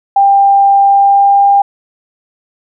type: tone with pitch glide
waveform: sine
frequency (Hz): 794 to 800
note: G5 to G5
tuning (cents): +22 to +35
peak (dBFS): -4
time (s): 0.16-1.62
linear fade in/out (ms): 5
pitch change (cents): +13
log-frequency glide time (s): 0.8-1.48
effects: none